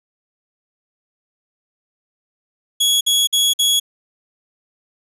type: tone bursts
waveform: sawtooth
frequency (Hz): 3348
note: G#7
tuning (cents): +13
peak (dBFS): -10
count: 4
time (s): 2.8-3.799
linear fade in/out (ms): 10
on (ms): 210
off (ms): 53
effects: resampled to 32000 Hz